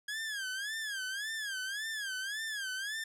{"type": "tone with vibrato", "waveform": "sawtooth", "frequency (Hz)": 1645, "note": "G#6", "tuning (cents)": -17, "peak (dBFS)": -32, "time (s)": [0.08, 3.04], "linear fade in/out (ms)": 5, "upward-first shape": "sine", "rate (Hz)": 1.8, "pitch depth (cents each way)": 150, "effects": ["low-pass 11000 Hz 12 dB/octave"]}